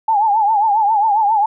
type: tone with vibrato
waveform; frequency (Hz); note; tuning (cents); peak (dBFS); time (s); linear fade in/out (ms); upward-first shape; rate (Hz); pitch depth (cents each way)
sine; 850; G#5; +40; -11; 0.08-1.46; 5; triangle; 7.4; 130
effects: none